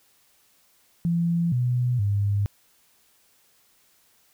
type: tone with pitch steps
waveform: sine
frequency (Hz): 169.9 / 123.7 / 101.3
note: F3 / B2 / G#2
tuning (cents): -47 / +3 / -43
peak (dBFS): -20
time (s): 1.05-2.46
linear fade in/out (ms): 0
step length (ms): 470
effects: white hiss -62 dBFS RMS until 4.33 s